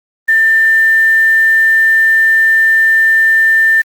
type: tone with quantisation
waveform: sine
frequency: 1790 Hz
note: A6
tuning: 29 cents sharp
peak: -6 dBFS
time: 0.28-3.82 s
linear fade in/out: 10 ms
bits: 5
effects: Opus 24 kbps